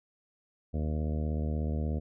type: harmonic tone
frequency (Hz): 76.6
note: D#2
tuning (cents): -27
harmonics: 1 / 2 / 3 / 4 / 5 / 6 / 7 / 8 / 9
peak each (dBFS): -30 / -36 / -37 / -44 / -47 / -45 / -46 / -49 / -50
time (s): 0.73-2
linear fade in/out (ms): 20
effects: none